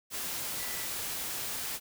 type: tone in noise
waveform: sine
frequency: 1975.5 Hz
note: B6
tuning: in tune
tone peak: -45 dBFS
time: 0.57-0.89 s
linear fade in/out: 50 ms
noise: white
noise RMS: -36 dBFS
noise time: 0.1-1.8 s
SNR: -12 dB
effects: none